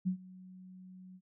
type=tone with ADSR envelope; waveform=sine; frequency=185 Hz; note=F#3; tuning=in tune; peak=-27 dBFS; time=0.05-1.21 s; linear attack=24 ms; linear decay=94 ms; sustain=-22 dB; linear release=57 ms; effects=none